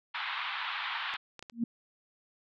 pink band-pass noise, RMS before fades -36 dBFS, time 0.14-1.17 s, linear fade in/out 10 ms, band 880 to 3800 Hz, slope 48 dB/octave
clicks, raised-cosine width 0.2 ms, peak -27 dBFS, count 4, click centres 1.139 / 1.393 / 1.426 / 1.498 s
sine tone with exponential growth, 233.1 Hz, A#3, in tune, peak -23 dBFS, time 1.52-1.64 s, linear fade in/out 5 ms, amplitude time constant 26 ms
effects none

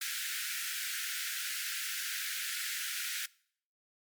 pink high-pass noise, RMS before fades -37 dBFS, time 0.01-3.26 s, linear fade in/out 5 ms, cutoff 1400 Hz, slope 96 dB/octave, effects noise-tail reverb RT60 0.6 s tail -23 dB re dry + MP3 96 kbps

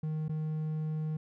triangle tone with dropouts, 155.56 Hz, D#3, in tune, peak -29 dBFS, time 0.03-1.17 s, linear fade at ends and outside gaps 5 ms, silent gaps 0.283-0.293 s, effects none

